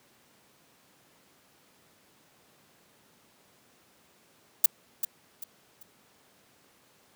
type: noise with echo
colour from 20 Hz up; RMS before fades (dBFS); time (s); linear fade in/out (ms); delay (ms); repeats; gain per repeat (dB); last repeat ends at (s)
violet; -17; 4.64-4.66; 5; 390; 3; -10; 5.83
effects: pink hiss -62 dBFS RMS until 7.15 s + high-pass 150 Hz 12 dB/octave